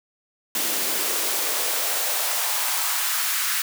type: noise with high-pass filter sweep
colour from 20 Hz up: white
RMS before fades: -24 dBFS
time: 0.55-3.62 s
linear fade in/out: 2 ms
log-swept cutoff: 250 to 1500 Hz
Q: 1.7
effects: none